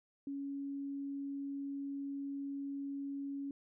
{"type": "tone", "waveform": "sine", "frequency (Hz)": 278.8, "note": "C#4", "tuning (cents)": 10, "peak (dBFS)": -38, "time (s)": [0.27, 3.51], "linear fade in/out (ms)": 2, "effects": []}